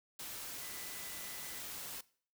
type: tone in noise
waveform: sine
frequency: 1997 Hz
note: B6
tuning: 19 cents sharp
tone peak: -55 dBFS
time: 0.61-1.6 s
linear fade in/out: 5 ms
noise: white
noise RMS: -45 dBFS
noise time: 0.19-2.01 s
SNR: -13 dB
effects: noise-tail reverb RT60 0.5 s tail -21 dB re dry